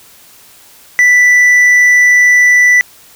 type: tone with hard clipping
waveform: sine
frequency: 1975.5 Hz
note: B6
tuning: in tune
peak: -5 dBFS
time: 0.99-2.81 s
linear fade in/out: 0 ms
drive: 3 dB
effects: white hiss -41 dBFS RMS until 3.15 s